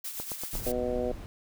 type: noise with tremolo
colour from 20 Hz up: blue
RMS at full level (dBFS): -35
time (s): 0.04-0.72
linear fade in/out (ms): 5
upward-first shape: triangle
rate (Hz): 8.2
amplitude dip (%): 60
type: click train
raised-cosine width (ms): 1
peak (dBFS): -24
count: 4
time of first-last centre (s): 0.2-0.553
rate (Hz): 8.49
type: noise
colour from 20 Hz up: brown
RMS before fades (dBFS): -38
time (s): 0.53-1.26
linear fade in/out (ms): 0
type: harmonic tone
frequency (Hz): 123.47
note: B2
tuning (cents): 0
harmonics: 2 / 3 / 4 / 5 / 6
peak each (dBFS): -35 / -35 / -31 / -34 / -42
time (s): 0.66-1.12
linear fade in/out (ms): 5
effects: none